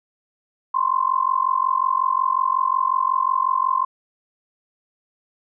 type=tone with amplitude modulation; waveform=sine; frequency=1047 Hz; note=C6; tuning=1 cent sharp; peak=-13 dBFS; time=0.74-3.85 s; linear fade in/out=10 ms; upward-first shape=sine; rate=45.5 Hz; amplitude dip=95%; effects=none